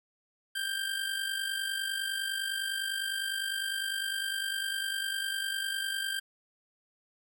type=tone with amplitude modulation; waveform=25% pulse; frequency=1579 Hz; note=G6; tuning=12 cents sharp; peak=-25 dBFS; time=0.55-6.2 s; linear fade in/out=10 ms; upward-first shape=sine; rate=49.9 Hz; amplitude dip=55%; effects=none